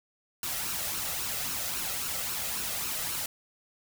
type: noise with flanger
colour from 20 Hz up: white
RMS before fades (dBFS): -33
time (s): 0.43-3.26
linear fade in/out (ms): 2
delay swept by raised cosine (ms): 0.72 to 1.57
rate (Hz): 3.7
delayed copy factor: +0.5
effects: none